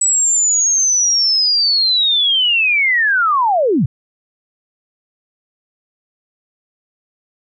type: linear sweep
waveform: sine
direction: down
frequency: 7902 to 100 Hz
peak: -11 dBFS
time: 0.01-3.86 s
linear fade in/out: 5 ms
effects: none